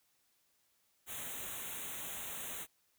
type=band-stop noise; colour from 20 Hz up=white; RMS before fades=-43 dBFS; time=1.06-2.67 s; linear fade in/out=50 ms; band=3900 to 6200 Hz; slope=96 dB/octave; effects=white hiss -75 dBFS RMS until 2.98 s